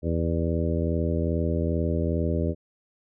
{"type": "harmonic tone with a mistuned harmonic", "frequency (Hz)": 82.41, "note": "E2", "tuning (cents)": 0, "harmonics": [1, 2, 3, 4, 5, 6, 7], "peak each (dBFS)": [-26, -29, -31, -32, -33, -34, -34], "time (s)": [0.02, 2.55], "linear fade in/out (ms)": 50, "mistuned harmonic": 7, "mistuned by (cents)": 41, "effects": []}